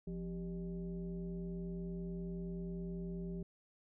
sine tone with frequency modulation, 173.9 Hz, F3, 7 cents flat, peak -39 dBFS, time 0.07-3.43 s, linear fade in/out 5 ms, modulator 219 Hz, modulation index 0.86, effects none

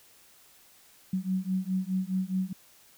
sine beating tone pair, 185 / 189.8 Hz, F#3 / F#3, 0 / +44 cents, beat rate 4.8 Hz, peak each -30 dBFS, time 1.13-2.53 s, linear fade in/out 5 ms, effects white hiss -58 dBFS RMS until 2.97 s

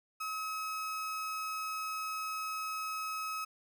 35% pulse tone, 1280 Hz, D#6, 49 cents sharp, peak -34 dBFS, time 0.2-3.45 s, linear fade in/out 10 ms, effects none

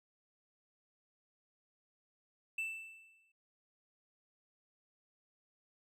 triangle tone with exponential decay, 2655 Hz, E7, 12 cents sharp, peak -32 dBFS, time 2.58-3.32 s, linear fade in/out 5 ms, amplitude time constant 160 ms, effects none

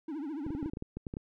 triangle tone with vibrato, 298 Hz, D4, 25 cents sharp, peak -33 dBFS, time 0.08-0.7 s, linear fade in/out 5 ms, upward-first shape triangle, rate 14 Hz, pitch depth 210 cents each way
clicks, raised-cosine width 3 ms, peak -25 dBFS, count 12, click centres 0.465 / 0.505 / 0.55 / 0.628 / 0.66 / 0.735 / 0.771 / 0.824 / 0.97 / 1.068 / 1.139 / 1.169 s
effects none

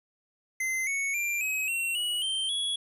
square tone with pitch steps, 2067 / 2215 / 2374 / 2545 / 2727 / 2923 / 3133 / 3358 Hz, C7 / C#7 / D7 / D#7 / F7 / F#7 / G7 / G#7, -22 / -2 / +18 / +39 / -42 / -22 / -2 / +18 cents, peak -28 dBFS, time 0.6-2.76 s, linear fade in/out 5 ms, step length 270 ms, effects resampled to 32000 Hz

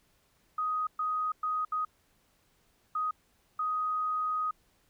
sine tone bursts at uneven times, 1251 Hz, D#6, 9 cents sharp, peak -28 dBFS, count 6, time 0.58-0.87 / 0.99-1.32 / 1.43-1.65 / 1.72-1.85 / 2.95-3.11 / 3.59-4.51 s, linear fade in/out 5 ms, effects pink hiss -69 dBFS RMS until 4.89 s

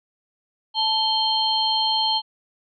sine tone cluster, 879 / 3139 / 4239 Hz, A5 / G7 / C8, -2 / +2 / +22 cents, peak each -23 dBFS, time 0.74-2.22 s, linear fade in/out 50 ms, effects none

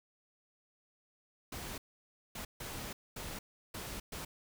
pink noise bursts at uneven times, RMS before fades -43 dBFS, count 6, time 1.52-1.78 / 2.35-2.45 / 2.6-2.93 / 3.16-3.39 / 3.74-4 / 4.12-4.25 s, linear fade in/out 5 ms, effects none

